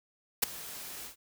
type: noise with ADSR envelope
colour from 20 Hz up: white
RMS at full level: -23 dBFS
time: 0.42-1.16 s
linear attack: 13 ms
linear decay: 9 ms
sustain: -20 dB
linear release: 110 ms
effects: none